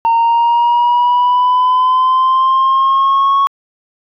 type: linear sweep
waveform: sine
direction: up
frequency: 916 to 1108.7 Hz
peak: -6 dBFS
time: 0.05-3.47 s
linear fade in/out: 0 ms
effects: tanh soft clip ceiling -7 dBFS